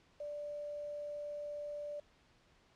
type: tone with quantisation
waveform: sine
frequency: 587.3 Hz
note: D5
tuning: in tune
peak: -40 dBFS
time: 0.2-2 s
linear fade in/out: 5 ms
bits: 10
effects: pink hiss -68 dBFS RMS until 2.75 s + low-pass 5000 Hz 12 dB/octave